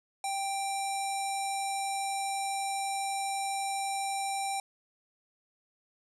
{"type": "tone with low-pass filter", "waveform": "square", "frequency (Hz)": 786, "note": "G5", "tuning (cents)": 4, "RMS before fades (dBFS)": -33, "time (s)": [0.24, 4.6], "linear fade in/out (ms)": 2, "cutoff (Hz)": 9200, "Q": 4.4, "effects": []}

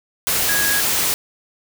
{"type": "tone in noise", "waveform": "sine", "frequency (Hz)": 1655, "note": "G#6", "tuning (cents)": -6, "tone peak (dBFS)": -20, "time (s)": [0.49, 0.8], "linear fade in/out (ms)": 0, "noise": "white", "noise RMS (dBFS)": -19, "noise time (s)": [0.27, 1.14], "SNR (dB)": -4, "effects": []}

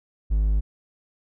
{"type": "tone", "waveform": "triangle", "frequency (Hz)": 51.91, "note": "G#1", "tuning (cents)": 0, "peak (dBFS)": -16, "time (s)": [0.3, 0.61], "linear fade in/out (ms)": 20, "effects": []}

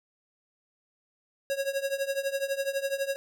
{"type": "tone with tremolo", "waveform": "square", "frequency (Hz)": 549, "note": "C#5", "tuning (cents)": -17, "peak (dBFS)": -25, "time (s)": [1.5, 3.16], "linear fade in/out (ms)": 0, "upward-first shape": "triangle", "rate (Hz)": 12, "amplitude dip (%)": 90, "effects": []}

